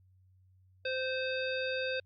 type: harmonic tone with a mistuned harmonic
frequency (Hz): 519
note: C5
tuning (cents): -14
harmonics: 1 / 3 / 5 / 7 / 9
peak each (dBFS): -34 / -38 / -39 / -42 / -46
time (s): 0.85-2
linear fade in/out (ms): 5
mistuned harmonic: 7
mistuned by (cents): +23
effects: added 93 Hz sine -61 dBFS peak until 2.05 s + Opus 48 kbps